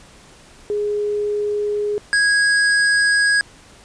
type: tone pair in turn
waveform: sine / square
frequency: 415.3 / 1651.2 Hz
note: G#4 / G#6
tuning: 0 / -10 cents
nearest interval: 2 octaves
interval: 2390 cents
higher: second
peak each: -18 / -14 dBFS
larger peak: second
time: 0.7-1.98 / 2.13-3.41 s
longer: neither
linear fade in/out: 0 ms
effects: pink hiss -46 dBFS RMS until 3.84 s + resampled to 22050 Hz